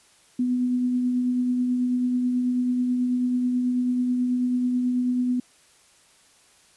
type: tone with tremolo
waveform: sine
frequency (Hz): 248.7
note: B3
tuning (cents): +12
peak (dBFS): -19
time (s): 0.39-5.4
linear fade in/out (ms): 5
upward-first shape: triangle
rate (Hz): 9.2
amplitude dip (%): 30
effects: white hiss -57 dBFS RMS until 6.76 s + resampled to 24000 Hz